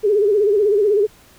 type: tone with vibrato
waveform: sine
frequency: 412.4 Hz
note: G#4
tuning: 12 cents flat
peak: -12 dBFS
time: 0.03-1.07 s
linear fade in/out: 20 ms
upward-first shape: sine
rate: 16 Hz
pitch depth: 98 cents each way
effects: pink hiss -49 dBFS RMS until 1.38 s